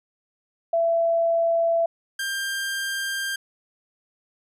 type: tone pair in turn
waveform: sine / sawtooth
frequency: 669 / 1591.2 Hz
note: E5 / G6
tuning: +25 / +25 cents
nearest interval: octave + minor third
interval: 1500 cents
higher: second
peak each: -18 / -22 dBFS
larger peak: first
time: 0.73-1.86 / 2.19-3.36 s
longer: second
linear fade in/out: 5 ms
effects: resampled to 32000 Hz